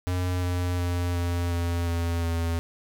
square tone with pitch steps, 90.3 / 89.16 / 88.03 / 86.92 / 85.82 / 84.74 / 83.67 Hz, F#2 / F2 / F2 / F2 / F2 / E2 / E2, -42 / +36 / +14 / -8 / -30 / +48 / +26 cents, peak -25 dBFS, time 0.07-2.59 s, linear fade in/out 0 ms, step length 360 ms, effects none

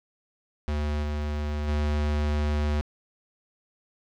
square tone with level steps, 74.4 Hz, D2, 23 cents sharp, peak -26 / -28 / -24 dBFS, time 0.68-2.81 s, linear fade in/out 0 ms, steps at 1.02 / 1.67 s, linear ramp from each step 20 ms, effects low-pass 5000 Hz 12 dB/octave + 9-bit

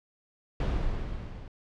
brown noise with level ramp, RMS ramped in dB -25 to -42 dBFS, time 0.6-1.48 s, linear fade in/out 2 ms, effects low-pass 4000 Hz 12 dB/octave

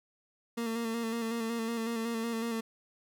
30% pulse tone with vibrato, 229.1 Hz, A#3, 30 cents flat, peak -29 dBFS, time 0.57-2.61 s, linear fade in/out 10 ms, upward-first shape square, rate 5.4 Hz, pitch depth 29 cents each way, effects none

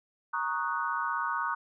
sine chord, D# minor seventh, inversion second, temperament equal, 932.3 / 1108.7 / 1244.5 / 1480 Hz, A#5 / C#6 / D#6 / F#6, 0 / 0 / 0 / 0 cents, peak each -34 dBFS, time 0.33-1.55 s, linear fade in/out 10 ms, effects none

